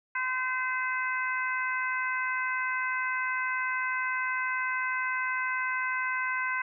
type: harmonic tone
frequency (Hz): 513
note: C5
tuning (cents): -34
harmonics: 2 / 3 / 4 / 5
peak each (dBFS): -33 / -31 / -33 / -39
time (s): 0.15-6.62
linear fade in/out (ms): 5
effects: none